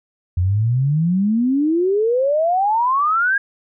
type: exponential sweep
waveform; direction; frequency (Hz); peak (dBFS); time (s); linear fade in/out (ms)
sine; up; 85.9 to 1652; -14; 0.37-3.38; 5
effects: none